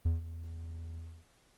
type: tone with ADSR envelope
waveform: triangle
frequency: 82.41 Hz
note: E2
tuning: in tune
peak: -22 dBFS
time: 0.05-1.25 s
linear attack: 10 ms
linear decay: 150 ms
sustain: -16 dB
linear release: 280 ms
effects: pink hiss -67 dBFS RMS until 1.57 s + Opus 32 kbps